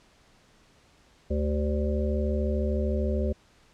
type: harmonic tone with a mistuned harmonic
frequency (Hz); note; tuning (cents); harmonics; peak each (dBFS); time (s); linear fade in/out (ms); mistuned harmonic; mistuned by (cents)
73.42; D2; 0; 1 / 3 / 5 / 7 / 8; -26 / -31 / -33 / -34 / -35; 1.3-3.33; 10; 5; +66
effects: pink hiss -60 dBFS RMS until 3.73 s + low-pass 7000 Hz 12 dB/octave